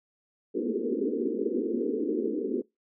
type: band-pass noise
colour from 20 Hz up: white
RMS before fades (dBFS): -29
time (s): 0.54-2.62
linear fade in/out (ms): 10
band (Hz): 220 to 470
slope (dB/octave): 96
effects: noise-tail reverb RT60 0.2 s tail -24 dB re dry